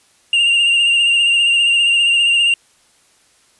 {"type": "tone with vibrato", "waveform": "triangle", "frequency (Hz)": 2794, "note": "F7", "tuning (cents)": 0, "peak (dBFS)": -9, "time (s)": [0.33, 2.54], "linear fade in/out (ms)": 2, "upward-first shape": "triangle", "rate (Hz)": 15, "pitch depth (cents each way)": 40, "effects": ["white hiss -54 dBFS RMS until 3.59 s", "resampled to 24000 Hz"]}